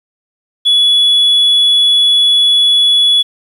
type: tone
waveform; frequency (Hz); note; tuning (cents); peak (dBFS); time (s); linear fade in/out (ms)
sine; 3400; G#7; +40; -4; 0.65-3.23; 20
effects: tanh soft clip ceiling -5 dBFS + 7-bit